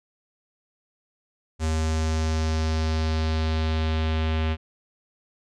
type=tone with low-pass filter sweep; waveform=square; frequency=79.3 Hz; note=D#2; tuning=33 cents sharp; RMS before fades=-24 dBFS; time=1.59-4.57 s; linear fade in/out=50 ms; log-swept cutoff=7500 to 3000 Hz; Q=2.1; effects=none